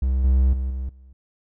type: tone with level steps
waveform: triangle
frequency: 65 Hz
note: C2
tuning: 11 cents flat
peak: -16 / -12 / -20 / -23 / -42 dBFS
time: 0.02-1.13 s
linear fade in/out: 5 ms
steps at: 0.24 / 0.53 / 0.7 / 0.89 s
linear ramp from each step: 2 ms
effects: none